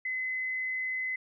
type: tone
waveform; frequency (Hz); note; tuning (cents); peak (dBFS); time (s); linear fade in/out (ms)
sine; 2034; C7; -50; -30; 0.05-1.16; 5
effects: none